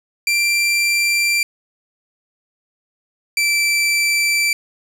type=tone pair in turn; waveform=sawtooth; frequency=2360 / 2333 Hz; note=D7 / D7; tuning=+8 / -12 cents; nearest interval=unison; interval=20 cents; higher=first; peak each=-11 dBFS; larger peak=neither; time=0.27-1.43 / 3.37-4.53 s; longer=neither; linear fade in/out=2 ms; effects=low-pass 12000 Hz 12 dB/octave + 7-bit

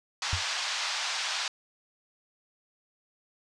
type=band-pass noise; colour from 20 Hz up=white; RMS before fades=-32 dBFS; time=0.22-1.48 s; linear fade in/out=2 ms; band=750 to 5600 Hz; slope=24 dB/octave
type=tone with exponential decay; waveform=sine; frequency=90.7 Hz; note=F#2; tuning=34 cents flat; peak=-22 dBFS; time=0.33-0.44 s; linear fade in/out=0 ms; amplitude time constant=22 ms
effects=resampled to 22050 Hz

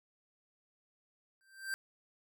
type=tone with exponential growth; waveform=square; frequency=1568 Hz; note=G6; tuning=in tune; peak=-33 dBFS; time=1.41-1.74 s; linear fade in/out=0 ms; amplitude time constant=71 ms; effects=none

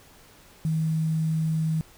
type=tone with quantisation; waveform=sine; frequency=159.1 Hz; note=D#3; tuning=39 cents sharp; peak=-22 dBFS; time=0.65-1.81 s; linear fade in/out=0 ms; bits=8; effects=pink hiss -53 dBFS RMS until 1.97 s

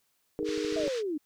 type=chord; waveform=sine; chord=D# suspended fourth; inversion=none; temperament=equal; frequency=311.1 / 415.3 / 466.2 Hz; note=D#4 / G#4 / A#4; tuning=0 / 0 / 0 cents; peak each=-33 / -33 / -34 dBFS; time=0.39-0.88 s; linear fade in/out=0 ms
type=clicks; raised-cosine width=2 ms; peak=-32 dBFS; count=10; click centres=0.396 / 0.429 / 0.491 / 0.577 / 0.648 / 0.725 / 0.759 / 0.801 / 0.835 / 0.874 s
type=band-pass noise; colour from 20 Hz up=white; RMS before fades=-42 dBFS; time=0.44-1.03 s; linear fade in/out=50 ms; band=1200 to 5500 Hz; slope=24 dB/octave
type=linear sweep; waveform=sine; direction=down; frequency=659 to 282.2 Hz; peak=-29 dBFS; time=0.76-1.18 s; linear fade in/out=10 ms
effects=white hiss -73 dBFS RMS until 1.25 s

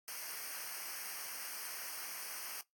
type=noise with comb filter; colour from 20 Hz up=white; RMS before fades=-44 dBFS; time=0.08-2.61 s; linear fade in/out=0 ms; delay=0.27 ms; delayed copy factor=-0.95; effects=noise-tail reverb RT60 0.2 s tail -26 dB re dry + AAC 64 kbps

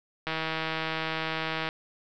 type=click train; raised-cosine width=0.3 ms; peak=-14 dBFS; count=228; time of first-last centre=0.27-1.689 s; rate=160 Hz; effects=low-pass 5000 Hz 12 dB/octave

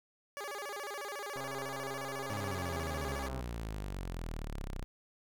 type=tone with vibrato; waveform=15% pulse; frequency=482.6 Hz; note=B4; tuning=40 cents flat; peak=-33 dBFS; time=0.37-3.28 s; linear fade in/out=0 ms; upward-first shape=square; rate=14 Hz; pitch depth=290 cents each way
type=click train; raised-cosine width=1 ms; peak=-31 dBFS; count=275; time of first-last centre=1.36-3.405 s; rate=134 Hz
type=exponential sweep; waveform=sawtooth; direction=down; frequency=105.5 to 30.7 Hz; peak=-34 dBFS; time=2.3-4.84 s; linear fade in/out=0 ms
effects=none

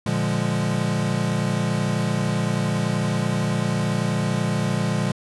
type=chord; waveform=square; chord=Bb dominant seventh; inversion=none; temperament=equal; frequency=116.54 / 146.83 / 174.61 / 207.7 Hz; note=Bb2 / D3 / F3 / Ab3; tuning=0 / 0 / 0 / 0 cents; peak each=-27 dBFS; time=0.06-5.12 s; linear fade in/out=5 ms; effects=resampled to 24000 Hz

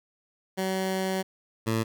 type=tone pair in turn; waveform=15% pulse; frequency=189.3 / 112.17 Hz; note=F#3 / A2; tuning=+40 / +34 cents; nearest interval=major sixth; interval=906 cents; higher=first; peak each=-20 / -18 dBFS; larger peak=second; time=0.57-1.23 / 1.66-1.84 s; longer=first; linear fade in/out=20 ms; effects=none

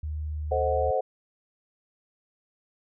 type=tone with pitch glide; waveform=sine; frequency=76.3 to 75.82 Hz; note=D#2 to D#2; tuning=-33 to -44 cents; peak=-29 dBFS; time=0.03-0.91 s; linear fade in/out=5 ms; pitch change=-11 cents; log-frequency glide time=0.3-0.46 s
type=chord; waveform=sine; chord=A diminished seventh; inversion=none; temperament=equal; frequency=440 / 523.3 / 622.3 / 740 Hz; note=A4 / C5 / Eb5 / Gb5; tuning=0 / 0 / 0 / 0 cents; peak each=-31 / -26 / -31 / -28 dBFS; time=0.51-1.01 s; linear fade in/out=10 ms
effects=none

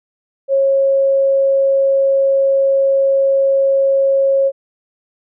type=tone; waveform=sine; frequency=545 Hz; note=C#5; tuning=29 cents flat; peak=-10 dBFS; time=0.48-4.52 s; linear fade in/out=50 ms; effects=none

